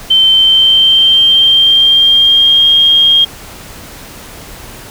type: tone with pitch glide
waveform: sine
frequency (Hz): 3100 to 3230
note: G7 to G#7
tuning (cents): -20 to -49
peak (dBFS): -4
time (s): 0.1-3.25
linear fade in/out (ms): 10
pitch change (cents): +71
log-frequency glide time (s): 0.31-2.68
effects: pink hiss -31 dBFS RMS until 4.9 s